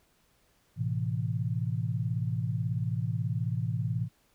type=tone cluster; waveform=sine; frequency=110.2 / 128.6 / 164.8 Hz; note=A2 / C3 / E3; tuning=+3 / -30 / 0 cents; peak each=-31 / -32 / -34 dBFS; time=0.76-4.09 s; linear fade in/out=50 ms; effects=pink hiss -68 dBFS RMS until 4.34 s